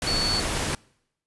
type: tone in noise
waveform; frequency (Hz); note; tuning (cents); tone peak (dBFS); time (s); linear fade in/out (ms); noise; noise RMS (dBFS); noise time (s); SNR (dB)
sine; 4445; C#8; +4; -24; 0.07-0.4; 2; pink; -27; 0.02-0.75; 0
effects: noise-tail reverb RT60 0.8 s tail -26 dB re dry + resampled to 24000 Hz